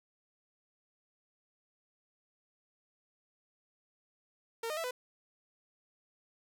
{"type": "tone with pitch steps", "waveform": "sawtooth", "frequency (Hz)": [458.1, 614, 659, 499.5], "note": ["A#4", "D#5", "E5", "B4"], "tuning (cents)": [-30, -23, -1, 20], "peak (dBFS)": -31, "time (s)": [4.63, 4.91], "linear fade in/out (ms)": 5, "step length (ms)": 70, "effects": []}